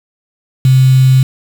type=tone with quantisation; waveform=sine; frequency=130.81 Hz; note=C3; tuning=in tune; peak=-4 dBFS; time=0.65-1.23 s; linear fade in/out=2 ms; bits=4; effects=none